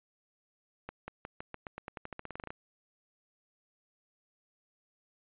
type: accelerating click train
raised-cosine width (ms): 0.5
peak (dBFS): -25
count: 19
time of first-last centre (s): 0.89-2.505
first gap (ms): 190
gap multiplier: 0.9
effects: resampled to 8000 Hz